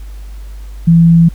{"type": "tone", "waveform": "sine", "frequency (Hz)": 167.3, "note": "E3", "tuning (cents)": 26, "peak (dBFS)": -3, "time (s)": [0.87, 1.29], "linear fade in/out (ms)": 10, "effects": ["added 50 Hz sine -25 dBFS peak until 1.34 s", "pink hiss -45 dBFS RMS until 1.34 s"]}